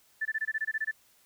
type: tone bursts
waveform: sine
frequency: 1760 Hz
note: A6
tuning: in tune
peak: -27 dBFS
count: 11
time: 0.21-0.914 s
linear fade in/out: 10 ms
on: 44 ms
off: 22 ms
effects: white hiss -64 dBFS RMS until 1.25 s